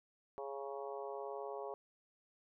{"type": "harmonic tone with a mistuned harmonic", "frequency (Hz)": 138.59, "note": "C#3", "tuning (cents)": 0, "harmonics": [3, 4, 5, 6, 7, 8], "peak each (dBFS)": [-45, -47, -49, -51, -52, -53], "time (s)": [0.38, 1.74], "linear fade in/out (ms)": 0, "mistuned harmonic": 7, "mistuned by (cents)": -33, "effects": []}